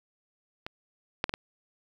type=clicks; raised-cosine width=0.3 ms; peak=-20 / -9 / -14 / -15 dBFS; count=4; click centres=0.665 / 1.241 / 1.294 / 1.339 s; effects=8-bit